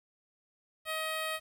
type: tone with notch filter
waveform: 10% pulse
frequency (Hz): 632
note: D#5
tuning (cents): +27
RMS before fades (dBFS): -35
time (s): 0.85-1.4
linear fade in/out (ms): 50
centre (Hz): 6100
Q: 1.5
effects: 10-bit